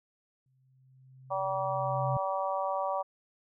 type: tone with exponential growth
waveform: sine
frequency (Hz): 130.81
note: C3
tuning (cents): 0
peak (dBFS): -28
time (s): 0.46-2.17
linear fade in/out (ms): 2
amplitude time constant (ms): 370
type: harmonic tone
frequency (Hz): 191.7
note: G3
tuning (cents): -38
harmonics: 3 / 4 / 5 / 6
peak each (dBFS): -33 / -34 / -35 / -36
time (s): 1.3-3.03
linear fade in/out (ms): 20
effects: none